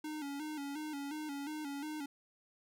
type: tone with vibrato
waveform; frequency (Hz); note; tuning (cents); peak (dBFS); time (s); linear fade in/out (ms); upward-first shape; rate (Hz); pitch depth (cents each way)
square; 293.7; D4; 0; -40; 0.04-2.06; 5; square; 2.8; 74
effects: none